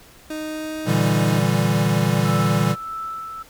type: tone with pitch glide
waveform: 30% pulse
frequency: 310 to 312.2 Hz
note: D#4 to D#4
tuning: -6 to +6 cents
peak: -24 dBFS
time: 0.3-1.39 s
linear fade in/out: 5 ms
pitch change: +12 cents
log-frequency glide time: 0.46-0.77 s
type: chord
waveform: square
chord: E half-diminished seventh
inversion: second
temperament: equal with one note detuned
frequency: 116.54 / 146.16 / 164.81 / 196 Hz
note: Bb2 / D3 / E3 / G3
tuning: 0 / -8 / 0 / 0 cents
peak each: -23 dBFS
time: 0.85-2.76 s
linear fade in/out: 50 ms
type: tone with tremolo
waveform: sine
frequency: 1318.5 Hz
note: E6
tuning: in tune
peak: -26 dBFS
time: 2.24-3.43 s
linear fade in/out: 10 ms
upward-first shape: sine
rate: 1.6 Hz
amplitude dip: 40%
effects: pink hiss -48 dBFS RMS until 3.49 s